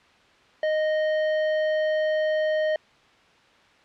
sine tone with hard clipping, 620 Hz, D#5, 6 cents flat, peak -23 dBFS, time 0.63-2.76 s, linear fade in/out 2 ms, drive 12 dB, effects white hiss -56 dBFS RMS until 3.84 s + low-pass 3000 Hz 12 dB/octave

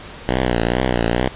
5% pulse tone with vibrato, 60.6 Hz, B1, 32 cents flat, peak -5 dBFS, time 0.29-1.29 s, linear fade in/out 0 ms, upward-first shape triangle, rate 2.3 Hz, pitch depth 130 cents each way, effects pink hiss -36 dBFS RMS until 1.35 s + resampled to 8000 Hz

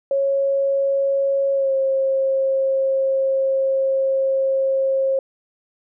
sine tone with pitch glide, 550 to 536.5 Hz, C#5 to C5, -14 to +43 cents, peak -16 dBFS, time 0.11-5.19 s, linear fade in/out 2 ms, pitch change -43 cents, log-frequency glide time 1.54-1.73 s, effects none

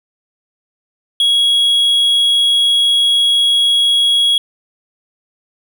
triangle tone, 3322 Hz, G#7, in tune, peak -8 dBFS, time 1.2-4.38 s, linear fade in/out 2 ms, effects none

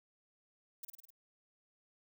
violet noise with echo, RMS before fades -44 dBFS, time 0.83-0.85 s, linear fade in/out 5 ms, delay 51 ms, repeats 5, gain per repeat -3 dB, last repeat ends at 1.105 s, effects none

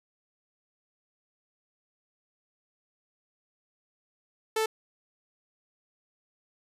sawtooth tone, 440 Hz, A4, in tune, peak -21 dBFS, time 4.56-4.66 s, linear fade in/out 5 ms, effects resampled to 32000 Hz

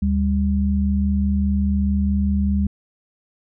sine tone pair together, 74.73 / 199.5 Hz, D2 / G3, +31 / +31 cents, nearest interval octave + perfect fourth, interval 1700 cents, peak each -19 dBFS, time 0.02-2.67 s, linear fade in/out 5 ms, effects none

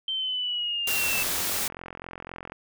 sine linear sweep, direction down, 3127 to 2637 Hz, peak -26 dBFS, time 0.08-1.23 s, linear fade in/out 2 ms
white noise, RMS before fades -28 dBFS, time 0.87-1.68 s, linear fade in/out 5 ms
click train, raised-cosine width 0.5 ms, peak -22 dBFS, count 66, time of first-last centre 1.04-2.521 s, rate 43.9 Hz
effects none

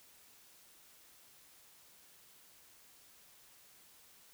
silence, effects white hiss -62 dBFS RMS until 4.33 s

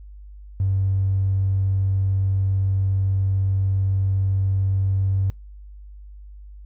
triangle tone with tanh clipping, 96.4 Hz, G2, 28 cents flat, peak -17 dBFS, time 0.6-5.3 s, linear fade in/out 0 ms, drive 1 dB, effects noise-tail reverb RT60 0.2 s tail -24 dB re dry + added 50 Hz sine -38 dBFS peak until 6.65 s

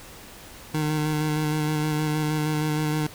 25% pulse tone with vibrato, 152.8 Hz, D#3, 31 cents flat, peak -19 dBFS, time 0.74-3.07 s, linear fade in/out 5 ms, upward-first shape square, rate 6.4 Hz, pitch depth 17 cents each way, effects pink hiss -44 dBFS RMS until 3.14 s

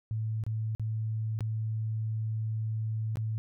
sine tone with dropouts, 110 Hz, A2, in tune, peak -29 dBFS, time 0.11-3.38 s, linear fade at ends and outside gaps 0 ms, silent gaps 0.438-0.465 / 0.75-0.796 / 1.39-1.407 / 3.157-3.171 s, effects none

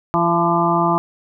harmonic tone with a mistuned harmonic, 170 Hz, F3, 46 cents flat, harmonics 1 / 2 / 4 / 5 / 6 / 7, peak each -21 / -21 / -21 / -21 / -21 / -21 dBFS, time 0.14-0.98 s, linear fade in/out 0 ms, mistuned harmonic 5, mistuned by +33 cents, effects none

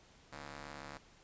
5% pulse ring-modulated tone, 146.6 Hz, D3, 3 cents flat, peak -32 dBFS, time 0.32-0.98 s, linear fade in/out 10 ms, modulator 406 Hz, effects pink hiss -63 dBFS RMS until 1.23 s + resampled to 16000 Hz

